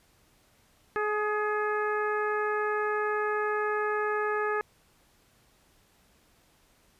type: harmonic tone with a mistuned harmonic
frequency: 422.8 Hz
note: G#4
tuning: 31 cents sharp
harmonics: 1 / 2 / 3 / 4 / 5 / 6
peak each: -29 / -35 / -32 / -33 / -44 / -47 dBFS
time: 0.96-4.61 s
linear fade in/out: 0 ms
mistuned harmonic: 3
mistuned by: -21 cents
effects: pink hiss -64 dBFS RMS until 6.99 s + resampled to 32000 Hz